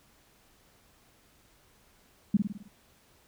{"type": "tone with echo", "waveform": "sine", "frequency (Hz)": 203.7, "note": "G#3", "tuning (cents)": -33, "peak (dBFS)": -18, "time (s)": [2.34, 2.37], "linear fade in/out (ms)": 5, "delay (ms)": 52, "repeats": 6, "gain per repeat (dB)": -5, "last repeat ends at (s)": 2.682, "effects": ["pink hiss -63 dBFS RMS until 3.27 s"]}